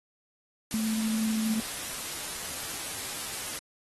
sine tone in noise, 220 Hz, A3, in tune, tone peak -26 dBFS, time 0.74-1.6 s, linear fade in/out 0 ms, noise white, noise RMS -36 dBFS, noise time 0.71-3.59 s, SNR +7 dB, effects AAC 32 kbps

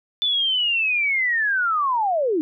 sine linear sweep, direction down, 3518 to 290 Hz, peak -18 dBFS, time 0.22-2.41 s, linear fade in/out 0 ms, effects none

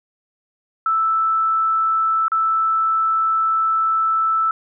sine tone with dropouts, 1318.5 Hz, E6, in tune, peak -15 dBFS, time 0.86-4.51 s, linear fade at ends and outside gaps 2 ms, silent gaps 2.282-2.318 s, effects none

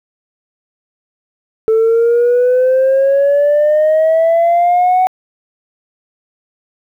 sine exponential sweep, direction up, 440 to 748 Hz, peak -6 dBFS, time 1.68-5.07 s, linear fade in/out 0 ms, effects tanh soft clip ceiling -6 dBFS + 8-bit

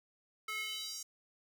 square tone with high-pass filter sweep, 432.2 Hz, A4, 31 cents flat, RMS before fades -41 dBFS, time 0.48-1.03 s, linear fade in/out 5 ms, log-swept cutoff 1600 to 6500 Hz, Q 3.5, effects none

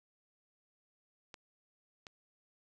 clicks, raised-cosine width 0.2 ms, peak -30 dBFS, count 2, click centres 1.342 / 2.068 s, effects none

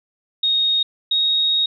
sine tone pair in turn, 3729 / 3757 Hz, A#7 / A#7, 0 / +13 cents, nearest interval unison, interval 13 cents, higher second, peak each -15 / -15 dBFS, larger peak neither, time 0.43-0.83 / 1.11-1.66 s, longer second, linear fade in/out 5 ms, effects none

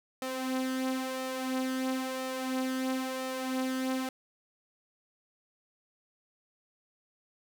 sawtooth tone with flanger, 260 Hz, C4, 11 cents flat, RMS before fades -33 dBFS, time 0.22-4.09 s, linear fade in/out 2 ms, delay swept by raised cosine 1.6 to 4.5 ms, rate 0.99 Hz, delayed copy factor +0.55, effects none

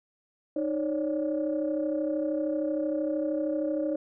sine tone cluster, 309.1 / 548 / 581 Hz, D#4 / C#5 / D5, -11 / -20 / -19 cents, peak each -28 / -31 / -32 dBFS, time 0.56-3.96 s, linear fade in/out 5 ms, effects tanh soft clip ceiling -18 dBFS

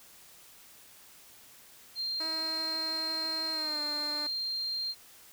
sine tone, 4186 Hz, C8, in tune, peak -31 dBFS, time 1.95-4.95 s, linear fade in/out 50 ms
10% pulse tone with pitch glide, 320 to 296.9 Hz, D#4 to D4, +49 to +19 cents, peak -31 dBFS, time 2.2-4.27 s, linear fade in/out 5 ms, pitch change -130 cents, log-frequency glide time 3.51-3.82 s
effects white hiss -55 dBFS RMS until 5.32 s

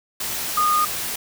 sine tone in noise, 1226 Hz, D#6, 26 cents flat, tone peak -16 dBFS, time 0.57-0.85 s, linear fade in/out 5 ms, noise white, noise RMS -27 dBFS, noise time 0.2-1.16 s, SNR +8 dB, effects none

